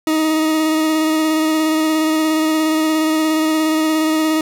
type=tone with vibrato; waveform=40% pulse; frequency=314.1 Hz; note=D#4; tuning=16 cents sharp; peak=-13 dBFS; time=0.07-4.41 s; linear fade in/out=2 ms; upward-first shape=square; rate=17 Hz; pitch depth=13 cents each way; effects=none